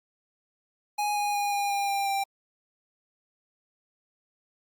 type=tone with pitch steps; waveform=square; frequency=830.6 / 823.4 / 816.3 / 809.3 / 802.3 / 795.4 / 788.5 Hz; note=G#5 / G#5 / G#5 / G#5 / G5 / G5 / G5; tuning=0 / -15 / -30 / -45 / +40 / +25 / +10 cents; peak=-26 dBFS; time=0.98-2.24 s; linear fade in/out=10 ms; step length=180 ms; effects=Opus 48 kbps